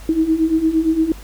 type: beating tone pair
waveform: sine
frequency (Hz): 315 / 323.7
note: D#4 / E4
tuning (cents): +21 / -31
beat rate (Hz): 8.7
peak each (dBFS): -19 / -15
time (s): 0.09-1.12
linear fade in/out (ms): 2
effects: added 50 Hz sine -34 dBFS peak until 1.23 s + pink hiss -42 dBFS RMS until 1.23 s